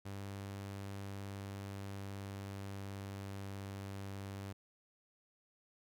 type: tone with pitch glide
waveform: sawtooth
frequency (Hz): 99 to 98.37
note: G2 to G2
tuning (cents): +18 to +7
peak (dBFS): -39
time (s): 0.05-4.53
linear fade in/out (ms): 10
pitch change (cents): -11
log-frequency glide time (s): 1.28-3.69
effects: none